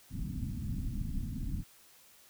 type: low-pass noise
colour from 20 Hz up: pink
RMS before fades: -36 dBFS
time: 0.1-1.64 s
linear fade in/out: 50 ms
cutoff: 260 Hz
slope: 48 dB/octave
effects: white hiss -60 dBFS RMS until 2.29 s